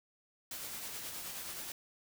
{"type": "noise with tremolo", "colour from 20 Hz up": "white", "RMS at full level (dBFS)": -42, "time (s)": [0.51, 1.72], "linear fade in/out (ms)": 2, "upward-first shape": "sine", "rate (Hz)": 9.4, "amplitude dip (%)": 30, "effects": []}